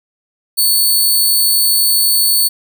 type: tone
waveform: 5% pulse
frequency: 4448 Hz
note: C#8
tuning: 5 cents sharp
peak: -3 dBFS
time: 0.57-2.49 s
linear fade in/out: 20 ms
effects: none